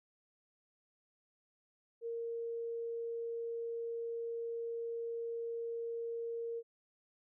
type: tone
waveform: sine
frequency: 463.8 Hz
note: A#4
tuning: 9 cents flat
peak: -37 dBFS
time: 2.01-6.63 s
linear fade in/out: 50 ms
effects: none